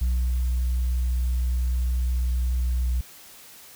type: tone with ADSR envelope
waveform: sine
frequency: 61.74 Hz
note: B1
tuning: in tune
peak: -17 dBFS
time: 0.01-3.01 s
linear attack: 8 ms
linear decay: 300 ms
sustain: -2 dB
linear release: 4 ms
effects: tanh soft clip ceiling -19 dBFS + white hiss -47 dBFS RMS until 3.75 s